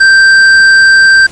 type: tone with tanh clipping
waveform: sine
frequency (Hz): 1568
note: G6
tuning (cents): 0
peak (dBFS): -3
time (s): 0-1.27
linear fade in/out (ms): 10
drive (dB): 10
effects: pink hiss -32 dBFS RMS until 1.31 s + resampled to 22050 Hz